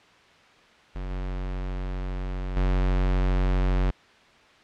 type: tone with level steps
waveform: square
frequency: 46.25 Hz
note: F#1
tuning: in tune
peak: -31 / -29 / -21 dBFS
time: 0.95-3.91 s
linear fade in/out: 10 ms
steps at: 1.1 / 2.56 s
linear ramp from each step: 10 ms
effects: white hiss -54 dBFS RMS until 4.63 s + low-pass 3000 Hz 12 dB/octave